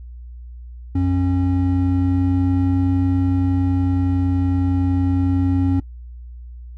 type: tone pair together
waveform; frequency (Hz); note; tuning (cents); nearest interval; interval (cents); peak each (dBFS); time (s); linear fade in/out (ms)
triangle; 90.8 / 272.1; F#2 / C#4; -32 / -32; octave + perfect fifth; 1900; -16; 0.95-5.8; 5
effects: noise-tail reverb RT60 0.1 s tail -20 dB re dry + added 60 Hz sine -33 dBFS peak until 6.77 s